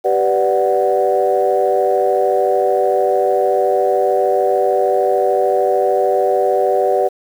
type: chord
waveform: sine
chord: G major seventh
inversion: none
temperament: equal with one note detuned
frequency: 387.7 / 493.9 / 587.3 / 740 Hz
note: G4 / B4 / D5 / F#5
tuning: -19 / 0 / 0 / 0 cents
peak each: -17 dBFS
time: 0.04-7.09 s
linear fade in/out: 20 ms
effects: tanh soft clip ceiling -3 dBFS + 7-bit